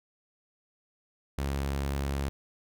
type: tone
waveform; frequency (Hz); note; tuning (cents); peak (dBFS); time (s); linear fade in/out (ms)
sawtooth; 69.3; C#2; 0; -25; 1.38-2.29; 0
effects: none